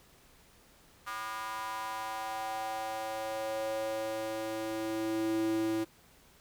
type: tone with high-pass filter sweep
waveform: square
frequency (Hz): 110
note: A2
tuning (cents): 0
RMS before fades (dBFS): -35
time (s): 1.06-5.85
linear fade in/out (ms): 20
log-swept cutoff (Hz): 1200 to 290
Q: 4.1
effects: pink hiss -61 dBFS RMS until 6.4 s